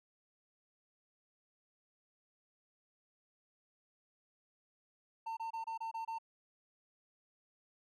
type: tone bursts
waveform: triangle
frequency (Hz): 903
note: A5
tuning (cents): +45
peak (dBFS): -36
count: 7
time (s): 5.26-6.186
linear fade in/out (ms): 10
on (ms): 110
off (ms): 26
effects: none